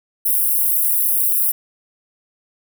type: high-pass noise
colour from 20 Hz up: white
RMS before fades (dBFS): -17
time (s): 0.25-1.52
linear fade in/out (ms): 10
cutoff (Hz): 10000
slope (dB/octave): 48
effects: none